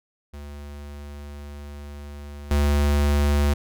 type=tone with level steps; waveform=square; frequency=72.4 Hz; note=D2; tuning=24 cents flat; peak=-36 / -18 dBFS; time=0.33-3.54 s; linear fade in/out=10 ms; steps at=2.51 s; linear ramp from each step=2 ms; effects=none